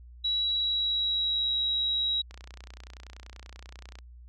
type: tone with pitch glide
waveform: sine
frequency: 3900 to 3855 Hz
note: B7 to B7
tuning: -23 to -43 cents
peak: -25 dBFS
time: 0.24-2.22 s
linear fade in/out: 10 ms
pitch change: -20 cents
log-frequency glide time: 0.38-1.57 s
type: click train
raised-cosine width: 0.2 ms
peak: -29 dBFS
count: 52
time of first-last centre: 2.31-3.988 s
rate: 30.4 Hz
effects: added 60 Hz sine -46 dBFS peak until 4.28 s